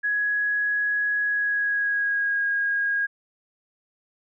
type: tone with pitch glide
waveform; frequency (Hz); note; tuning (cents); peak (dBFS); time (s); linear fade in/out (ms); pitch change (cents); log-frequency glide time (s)
sine; 1672 to 1635.7; G#6 to G#6; +11 to -27; -21; 0.03-3.07; 20; -38; 1.22-2.45
effects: none